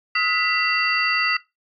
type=tone cluster; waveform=sine; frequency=1272 / 1435 / 1981 / 2725 / 4637 Hz; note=D#6 / F6 / B6 / F7 / D8; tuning=+38 / +47 / +5 / -43 / -23 cents; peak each=-24 / -29 / -22 / -23 / -26 dBFS; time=0.15-1.37 s; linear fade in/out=5 ms; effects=noise-tail reverb RT60 0.2 s tail -18 dB re dry + MP3 96 kbps